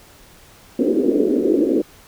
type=band-pass noise; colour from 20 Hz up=pink; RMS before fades=-17 dBFS; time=0.79-1.82 s; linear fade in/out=5 ms; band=250 to 470 Hz; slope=48 dB/octave; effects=pink hiss -47 dBFS RMS until 2.07 s